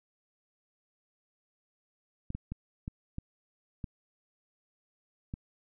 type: clicks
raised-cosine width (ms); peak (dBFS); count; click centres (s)
5; -24; 7; 2.304 / 2.35 / 2.52 / 2.879 / 3.184 / 3.842 / 5.339
effects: none